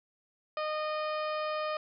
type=harmonic tone with a mistuned harmonic; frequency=614 Hz; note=D#5; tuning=23 cents flat; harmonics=1 / 2 / 3 / 4 / 5 / 6 / 7 / 8; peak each=-33 / -35 / -45 / -44 / -48 / -54 / -51 / -51 dBFS; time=0.57-1.77 s; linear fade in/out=2 ms; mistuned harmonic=8; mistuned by=+17 cents; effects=none